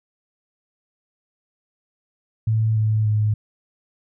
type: tone with pitch steps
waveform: sine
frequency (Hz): 110.5 / 108.54 / 106.61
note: A2 / A2 / G#2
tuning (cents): +8 / -23 / +46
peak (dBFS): -16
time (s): 2.47-3.34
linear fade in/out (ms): 5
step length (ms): 290
effects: none